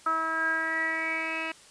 10% pulse tone with low-pass filter sweep, 322.9 Hz, E4, 36 cents flat, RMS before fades -29 dBFS, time 0.06-1.52 s, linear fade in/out 5 ms, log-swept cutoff 1300 to 2800 Hz, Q 9.4, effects white hiss -53 dBFS RMS until 1.7 s + resampled to 22050 Hz

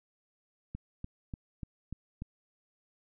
click train, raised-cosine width 5 ms, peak -26 dBFS, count 6, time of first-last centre 0.75-2.221 s, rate 3.4 Hz, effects none

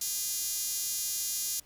5% pulse tone with high-pass filter, 406.7 Hz, G#4, 36 cents flat, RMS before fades -33 dBFS, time 0.01-1.6 s, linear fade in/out 5 ms, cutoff 7600 Hz, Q 4.4, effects pink hiss -61 dBFS RMS until 1.65 s

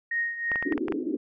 sine tone with tremolo, 1864.7 Hz, A#6, in tune, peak -23 dBFS, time 0.11-0.74 s, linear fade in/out 5 ms, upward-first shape triangle, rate 3 Hz, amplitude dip 75%
clicks, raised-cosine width 0.5 ms, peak -17 dBFS, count 7, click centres 0.517 / 0.558 / 0.626 / 0.724 / 0.778 / 0.883 / 0.923 s
pink band-pass noise, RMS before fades -29 dBFS, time 0.65-1.17 s, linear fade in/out 10 ms, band 270 to 380 Hz, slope 48 dB/octave
effects none

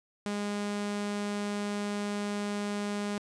sawtooth tone, 205.2 Hz, G#3, 21 cents flat, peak -27 dBFS, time 0.26-3.18 s, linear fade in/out 0 ms, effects resampled to 22050 Hz + 10-bit

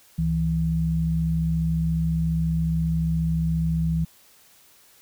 sine tone pair together, 68.5 / 162.92 Hz, C#2 / E3, -20 / -20 cents, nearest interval octave + minor third, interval 1500 cents, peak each -27 / -21 dBFS, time 0.18-4.05 s, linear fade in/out 10 ms, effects white hiss -55 dBFS RMS until 5.01 s

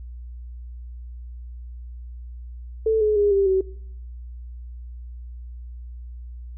sine tone with pitch steps, 441.6 / 425.3 / 409.7 / 394.6 / 380 Hz, A4 / G#4 / G#4 / G4 / F#4, +6 / +41 / -24 / +11 / +46 cents, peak -16 dBFS, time 2.86-3.61 s, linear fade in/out 5 ms, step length 150 ms, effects noise-tail reverb RT60 0.7 s tail -21 dB re dry + added 60 Hz sine -34 dBFS peak until 6.57 s

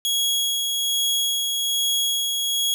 sawtooth tone with tremolo, 3322 Hz, G#7, in tune, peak -16 dBFS, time 0.05-2.74 s, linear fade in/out 0 ms, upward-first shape sine, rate 1.2 Hz, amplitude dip 30%, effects none

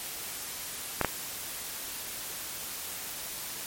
clicks, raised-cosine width 0.5 ms, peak -9 dBFS, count 2, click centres 1.013 / 1.047 s, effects white hiss -38 dBFS RMS until 3.66 s + MP3 64 kbps

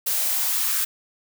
blue noise with high-pass filter sweep, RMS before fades -23 dBFS, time 0.06-0.85 s, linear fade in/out 10 ms, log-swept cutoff 440 to 1400 Hz, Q 2.2, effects none

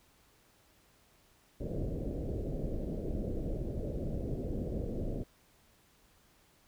pink low-pass noise, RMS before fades -36 dBFS, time 1.6-5.24 s, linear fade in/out 10 ms, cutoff 590 Hz, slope 48 dB/octave, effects pink hiss -66 dBFS RMS until 6.67 s

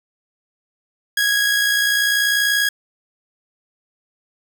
sawtooth tone with amplitude modulation, 1654 Hz, G#6, 8 cents flat, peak -10 dBFS, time 1.17-2.69 s, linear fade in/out 5 ms, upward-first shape sine, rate 60.2 Hz, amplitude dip 40%, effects none

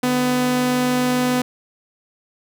sawtooth tone pair together, 148.51 / 250 Hz, D3 / B3, +20 / +21 cents, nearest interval major sixth, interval 901 cents, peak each -25 / -13 dBFS, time 0.03-1.42 s, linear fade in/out 5 ms, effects none

